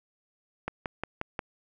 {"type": "click train", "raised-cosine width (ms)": 0.5, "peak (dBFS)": -16, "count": 5, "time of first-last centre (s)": [0.68, 1.392], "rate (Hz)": 5.62, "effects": []}